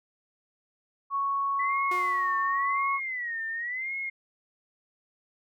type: tone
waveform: sine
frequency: 1108.7 Hz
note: C#6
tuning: in tune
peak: -25 dBFS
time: 1.1-3 s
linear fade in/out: 50 ms
type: tone with vibrato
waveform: sine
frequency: 1975.5 Hz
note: B6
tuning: in tune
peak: -30 dBFS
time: 1.59-4.1 s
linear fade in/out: 10 ms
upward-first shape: sine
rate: 0.94 Hz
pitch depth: 160 cents each way
type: tone with exponential decay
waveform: sawtooth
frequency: 360 Hz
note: F#4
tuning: 47 cents flat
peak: -30 dBFS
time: 1.91-2.79 s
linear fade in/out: 5 ms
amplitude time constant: 190 ms
effects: none